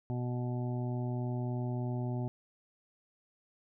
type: harmonic tone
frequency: 123.2 Hz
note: B2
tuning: 4 cents flat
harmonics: 1 / 2 / 3 / 5 / 6 / 7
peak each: -33 / -39 / -43 / -47 / -49 / -50 dBFS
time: 0.1-2.28 s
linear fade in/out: 0 ms
effects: none